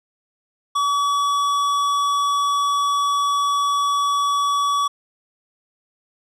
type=tone with tanh clipping; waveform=sine; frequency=1139 Hz; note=C#6; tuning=47 cents sharp; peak=-19 dBFS; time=0.75-4.88 s; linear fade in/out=10 ms; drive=14 dB; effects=none